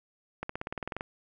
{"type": "accelerating click train", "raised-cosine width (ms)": 0.5, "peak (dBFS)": -19, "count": 12, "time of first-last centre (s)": [0.43, 1.009], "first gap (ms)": 64, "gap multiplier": 0.96, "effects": []}